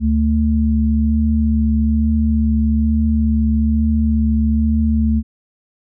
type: tone pair together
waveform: sine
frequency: 73.42 / 221.4 Hz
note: D2 / A3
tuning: 0 / +11 cents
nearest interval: octave + perfect fifth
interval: 1911 cents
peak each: -15 dBFS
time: 0-5.23 s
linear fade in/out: 50 ms
effects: none